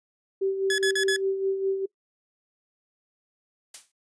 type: tone with tremolo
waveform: sine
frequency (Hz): 387.2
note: G4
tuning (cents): -21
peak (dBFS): -21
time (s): 0.41-1.86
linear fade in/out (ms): 10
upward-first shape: sine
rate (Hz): 4.9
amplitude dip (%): 55
type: tone bursts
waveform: sawtooth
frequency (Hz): 1700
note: G#6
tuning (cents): +40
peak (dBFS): -19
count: 4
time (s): 0.7-1.163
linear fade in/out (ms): 2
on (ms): 82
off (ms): 45
type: noise with exponential decay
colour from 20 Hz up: blue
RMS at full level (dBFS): -33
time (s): 3.74-3.92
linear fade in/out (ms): 5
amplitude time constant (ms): 38
effects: noise-tail reverb RT60 0.1 s tail -22 dB re dry + resampled to 22050 Hz